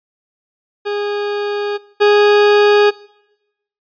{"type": "tone pair in turn", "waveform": "40% pulse", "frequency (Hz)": [410.9, 413.5], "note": ["G#4", "G#4"], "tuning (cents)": [-18, -8], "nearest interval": "unison", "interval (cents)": 10, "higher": "second", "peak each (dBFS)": [-17, -7], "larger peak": "second", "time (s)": [[0.85, 1.78], [2, 2.91]], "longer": "first", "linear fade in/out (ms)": 20, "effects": ["noise-tail reverb RT60 0.9 s tail -22 dB re dry", "resampled to 11025 Hz"]}